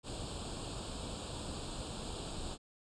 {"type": "noise with comb filter", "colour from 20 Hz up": "pink", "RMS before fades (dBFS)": -42, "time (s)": [0.03, 2.58], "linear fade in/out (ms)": 50, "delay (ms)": 0.25, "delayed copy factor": 0.85, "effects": ["resampled to 22050 Hz"]}